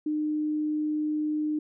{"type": "tone", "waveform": "sine", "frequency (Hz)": 303.9, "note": "D#4", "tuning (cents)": -41, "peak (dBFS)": -25, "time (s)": [0.06, 1.59], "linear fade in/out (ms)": 5, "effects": []}